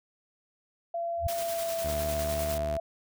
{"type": "tone with pitch glide", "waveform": "sine", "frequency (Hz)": [680, 665.6], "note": ["F5", "E5"], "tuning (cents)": [-46, 17], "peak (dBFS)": -29, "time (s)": [0.94, 2.8], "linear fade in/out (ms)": 5, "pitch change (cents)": -37, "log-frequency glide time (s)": [1.3, 1.74]}
{"type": "tone with exponential growth", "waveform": "sine", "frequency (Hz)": 80.9, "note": "E2", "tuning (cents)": -32, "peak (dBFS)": -23, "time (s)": [1.17, 1.27], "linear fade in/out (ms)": 5, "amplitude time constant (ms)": 21}
{"type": "noise with tremolo", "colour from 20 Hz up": "white", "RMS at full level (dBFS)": -37, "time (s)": [1.28, 2.58], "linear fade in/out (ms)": 5, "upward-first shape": "square", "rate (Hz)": 9.9, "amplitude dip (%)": 35}
{"type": "tone with vibrato", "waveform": "sawtooth", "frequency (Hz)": 75, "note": "D2", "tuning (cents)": 37, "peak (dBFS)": -29, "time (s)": [1.84, 2.78], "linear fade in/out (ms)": 10, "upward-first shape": "triangle", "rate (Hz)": 19, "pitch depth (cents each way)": 13}
{"effects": []}